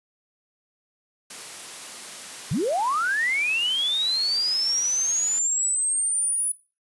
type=high-pass noise; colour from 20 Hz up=white; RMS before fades=-38 dBFS; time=1.3-5.39 s; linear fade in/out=5 ms; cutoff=180 Hz; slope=12 dB/octave
type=linear sweep; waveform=sine; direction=up; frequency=110 to 9956 Hz; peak=-21 dBFS; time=2.51-6.52 s; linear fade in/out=5 ms
effects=noise-tail reverb RT60 0.3 s tail -19 dB re dry + resampled to 24000 Hz